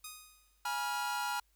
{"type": "tone with exponential decay", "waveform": "5% pulse", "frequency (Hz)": 1244.5, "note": "D#6", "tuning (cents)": 0, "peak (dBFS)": -30, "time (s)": [0.04, 0.69], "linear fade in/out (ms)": 5, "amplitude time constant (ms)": 140}
{"type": "chord", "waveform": "45% pulse", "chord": "F diminished", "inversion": "first", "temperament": "equal with one note detuned", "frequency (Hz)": [830.6, 970.2, 1396.9], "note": ["Ab5", "Cb6", "F6"], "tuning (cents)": [0, -31, 0], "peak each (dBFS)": -38, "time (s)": [0.65, 1.4], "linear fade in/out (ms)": 5}
{"effects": ["added 50 Hz sine -70 dBFS peak until 1.55 s", "white hiss -75 dBFS RMS until 1.55 s"]}